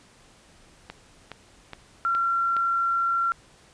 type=click train; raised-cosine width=0.3 ms; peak=-20 dBFS; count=5; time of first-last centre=0.9-2.567 s; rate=2.4 Hz
type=tone; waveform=sine; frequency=1367 Hz; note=F6; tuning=37 cents flat; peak=-21 dBFS; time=2.05-3.32 s; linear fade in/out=0 ms
effects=pink hiss -55 dBFS RMS until 3.73 s + resampled to 22050 Hz